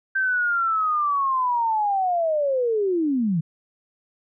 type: linear sweep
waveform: sine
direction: down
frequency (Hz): 1568 to 151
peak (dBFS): -19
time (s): 0.15-3.41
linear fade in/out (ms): 10
effects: none